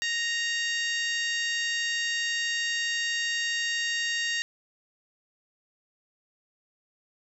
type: harmonic tone with a mistuned harmonic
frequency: 932.3 Hz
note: A#5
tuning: in tune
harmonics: 2 / 3 / 4 / 5 / 6 / 7 / 8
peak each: -29 / -33 / -35 / -37 / -39 / -40 / -41 dBFS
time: 0.02-4.42 s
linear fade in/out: 0 ms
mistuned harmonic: 5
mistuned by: -16 cents
effects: 10-bit